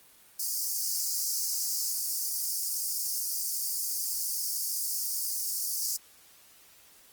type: high-pass noise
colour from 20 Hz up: pink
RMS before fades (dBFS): -31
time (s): 0.39-5.97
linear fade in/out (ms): 10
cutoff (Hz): 4700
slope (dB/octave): 96
effects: white hiss -57 dBFS RMS until 7.12 s + Opus 24 kbps